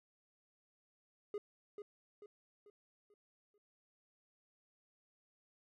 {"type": "tone with echo", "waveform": "triangle", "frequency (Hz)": 412.5, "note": "G#4", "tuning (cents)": -12, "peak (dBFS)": -36, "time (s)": [1.34, 1.38], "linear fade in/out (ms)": 2, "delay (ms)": 440, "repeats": 5, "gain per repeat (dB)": -7, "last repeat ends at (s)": 3.58, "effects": []}